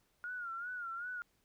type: tone with vibrato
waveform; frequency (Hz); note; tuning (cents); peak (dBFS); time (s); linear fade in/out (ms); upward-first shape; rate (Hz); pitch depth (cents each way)
sine; 1418; F6; +26; -39; 0.24-1.22; 0; sine; 2.6; 92
effects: pink hiss -75 dBFS RMS until 1.44 s